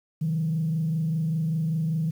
sine tone with frequency modulation, 160 Hz, D#3, 49 cents sharp, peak -22 dBFS, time 0.21-2.11 s, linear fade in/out 10 ms, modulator 25.1 Hz, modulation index 0.45, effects tanh soft clip ceiling -18 dBFS + 9-bit

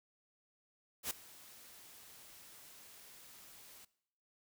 white noise with ADSR envelope, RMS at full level -36 dBFS, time 1.03-3.85 s, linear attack 76 ms, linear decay 6 ms, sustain -21 dB, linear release 5 ms, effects noise-tail reverb RT60 0.7 s tail -20 dB re dry

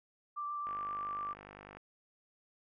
sine tone with vibrato, 1174.7 Hz, D6, in tune, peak -36 dBFS, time 0.36-1.34 s, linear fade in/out 20 ms, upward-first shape triangle, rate 7.5 Hz, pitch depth 12 cents each way
click train, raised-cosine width 0.5 ms, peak -34 dBFS, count 56, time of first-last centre 0.67-1.77 s, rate 50 Hz
effects none

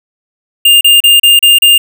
square tone bursts, 2807 Hz, F7, 8 cents sharp, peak -3 dBFS, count 6, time 0.65-1.78 s, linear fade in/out 5 ms, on 160 ms, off 34 ms, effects none

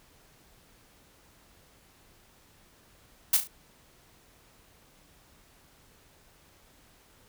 blue noise with echo, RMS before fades -21 dBFS, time 3.33-3.37 s, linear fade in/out 5 ms, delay 35 ms, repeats 3, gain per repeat -8 dB, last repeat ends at 3.475 s, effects pink hiss -60 dBFS RMS until 7.28 s

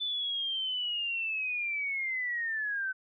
sine linear sweep, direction down, 3520 to 1512 Hz, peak -30 dBFS, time 0-2.93 s, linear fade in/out 20 ms, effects none

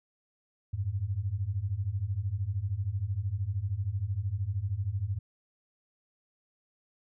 sine beating tone pair, 91 / 104 Hz, F#2 / G#2, -28 / +3 cents, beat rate 13 Hz, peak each -33 / -31 dBFS, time 0.73-5.19 s, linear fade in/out 10 ms, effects none

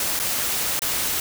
white noise with dropouts, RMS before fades -24 dBFS, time 0-1.2 s, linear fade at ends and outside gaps 2 ms, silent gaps 0.192-0.198 / 0.793-0.819 s, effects none

